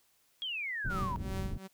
sine exponential sweep, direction down, 3322 to 932.3 Hz, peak -34 dBFS, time 0.42-1.16 s, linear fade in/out 0 ms
pink low-pass noise, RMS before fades -37 dBFS, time 0.84-1.58 s, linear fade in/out 10 ms, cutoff 190 Hz, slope 12 dB/octave
sawtooth tone with tremolo, 191.1 Hz, G3, 44 cents flat, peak -32 dBFS, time 0.89-1.68 s, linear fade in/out 20 ms, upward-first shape triangle, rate 2.6 Hz, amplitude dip 95%
effects white hiss -70 dBFS RMS until 1.73 s

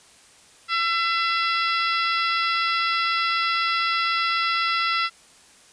harmonic tone with a mistuned harmonic, 673 Hz, E5, 36 cents sharp, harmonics 2 / 3 / 4 / 5 / 6 / 7 / 8, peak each -23 / -27 / -29 / -31 / -33 / -34 / -35 dBFS, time 0.68-5.1 s, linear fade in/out 50 ms, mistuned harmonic 8, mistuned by -76 cents, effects white hiss -52 dBFS RMS until 5.72 s + resampled to 22050 Hz

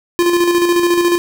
square tone with tremolo, 347.5 Hz, F4, 9 cents flat, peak -10 dBFS, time 0.19-1.18 s, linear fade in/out 0 ms, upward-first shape square, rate 14 Hz, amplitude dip 40%, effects none

